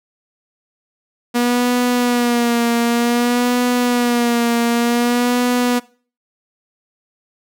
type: tone with vibrato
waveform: sawtooth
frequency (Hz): 240.3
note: B3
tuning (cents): -47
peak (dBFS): -10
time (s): 1.34-5.8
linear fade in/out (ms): 20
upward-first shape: sine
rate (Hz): 0.54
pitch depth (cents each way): 41
effects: noise-tail reverb RT60 0.4 s tail -21 dB re dry